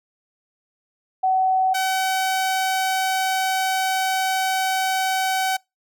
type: tone pair in turn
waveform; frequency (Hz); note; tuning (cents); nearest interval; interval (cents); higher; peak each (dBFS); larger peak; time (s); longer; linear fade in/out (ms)
sine / sawtooth; 754 / 758.8; F#5 / F#5; +32 / +43; unison; 11; second; -16; neither; 1.23-1.74 / 1.74-5.57; second; 10
effects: noise-tail reverb RT60 0.2 s tail -25 dB re dry